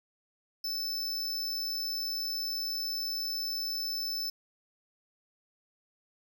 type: tone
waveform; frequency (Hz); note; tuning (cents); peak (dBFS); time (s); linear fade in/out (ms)
square; 5274; E8; 0; -32; 0.64-4.3; 5
effects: none